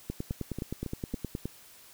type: two click trains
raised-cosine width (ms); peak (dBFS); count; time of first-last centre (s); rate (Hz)
3; -22 / -20; 4 / 14; 0.31-1.139 / 0.1-1.456; 3.62 / 9.59
effects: white hiss -54 dBFS RMS until 1.93 s